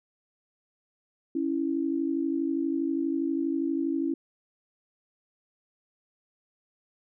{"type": "tone pair together", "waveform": "sine", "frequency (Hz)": [277.2, 329.6], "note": ["C#4", "E4"], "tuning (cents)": [0, 0], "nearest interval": "minor third", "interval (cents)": 300, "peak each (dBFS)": -28, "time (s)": [1.35, 4.14], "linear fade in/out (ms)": 5, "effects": []}